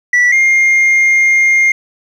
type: tone pair in turn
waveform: sine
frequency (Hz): 1958 / 2120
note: B6 / C7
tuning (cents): -15 / +22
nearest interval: minor second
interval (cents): 137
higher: second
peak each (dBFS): -4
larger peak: neither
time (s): 0.13-0.32 / 0.32-1.72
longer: second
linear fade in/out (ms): 5
effects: tanh soft clip ceiling -6 dBFS + 7-bit